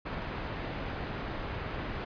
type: low-pass noise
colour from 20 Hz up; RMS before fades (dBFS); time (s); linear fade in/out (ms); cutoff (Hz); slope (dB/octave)
pink; -37; 0.05-2.05; 10; 2300; 12
effects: resampled to 11025 Hz